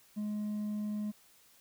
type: tone with hard clipping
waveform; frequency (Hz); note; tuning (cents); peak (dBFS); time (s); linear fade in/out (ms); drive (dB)
sine; 210; G#3; +19; -34; 0.16-1.12; 20; 2
effects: white hiss -63 dBFS RMS until 1.6 s